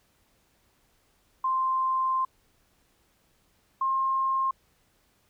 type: tone pair in turn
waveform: sine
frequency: 1046.5 / 1064.8 Hz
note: C6 / C6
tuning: 0 / +30 cents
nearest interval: unison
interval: 30 cents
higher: second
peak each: -23 dBFS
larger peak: neither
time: 1.44-2.25 / 3.81-4.51 s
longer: first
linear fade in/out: 5 ms
effects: pink hiss -67 dBFS RMS until 5.29 s